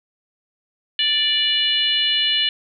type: harmonic tone with a mistuned harmonic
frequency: 587 Hz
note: D5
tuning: 1 cent flat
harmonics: 3 / 4 / 5 / 6 / 7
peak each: -28 / -29 / -18 / -23 / -26 dBFS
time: 0.99-2.49 s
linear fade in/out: 2 ms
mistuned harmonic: 6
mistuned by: -16 cents
effects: none